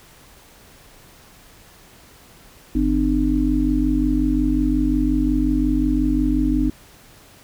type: harmonic tone with a mistuned harmonic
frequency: 51.6 Hz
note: G#1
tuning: 10 cents flat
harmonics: 1 / 3 / 5 / 6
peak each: -21 / -31 / -20 / -20 dBFS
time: 2.75-6.7 s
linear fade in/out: 5 ms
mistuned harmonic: 6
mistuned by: -34 cents
effects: pink hiss -48 dBFS RMS until 7.43 s